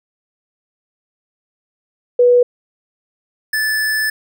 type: tone pair in turn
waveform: sine / square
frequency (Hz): 489.1 / 1743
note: B4 / A6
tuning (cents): -17 / -17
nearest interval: octave + minor seventh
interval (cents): 2200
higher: second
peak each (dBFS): -7 / -16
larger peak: first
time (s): 2.19-2.43 / 3.53-4.1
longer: second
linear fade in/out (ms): 5
effects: none